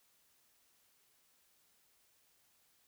silence, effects white hiss -72 dBFS RMS until 2.87 s

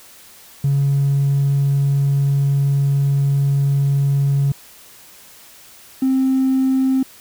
triangle tone pair in turn, 139.6 / 263.5 Hz, C#3 / C4, +13 / +12 cents, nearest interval major seventh, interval 1099 cents, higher second, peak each -10 dBFS, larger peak neither, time 0.64-4.52 / 6.02-7.03 s, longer first, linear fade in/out 5 ms, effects tanh soft clip ceiling -10 dBFS + white hiss -44 dBFS RMS until 7.2 s

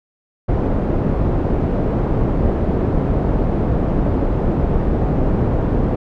pink low-pass noise, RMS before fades -17 dBFS, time 0.48-5.96 s, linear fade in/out 10 ms, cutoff 540 Hz, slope 12 dB/octave, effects none

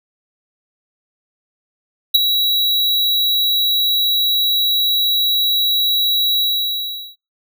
square tone with ADSR envelope, 3889 Hz, B7, 27 cents flat, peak -6 dBFS, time 2.14-7.16 s, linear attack 12 ms, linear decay 18 ms, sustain -8 dB, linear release 770 ms, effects noise-tail reverb RT60 0.3 s tail -25 dB re dry

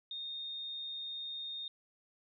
sine tone, 3679 Hz, A#7, 24 cents flat, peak -39 dBFS, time 0.11-1.68 s, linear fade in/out 2 ms, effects none

